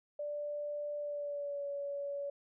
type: tone with pitch glide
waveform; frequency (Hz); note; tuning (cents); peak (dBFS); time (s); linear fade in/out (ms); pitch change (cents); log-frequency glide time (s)
sine; 587.3 to 566.6; D5 to C#5; 0 to +38; -36; 0.19-2.3; 5; -62; 0.98-1.66
effects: none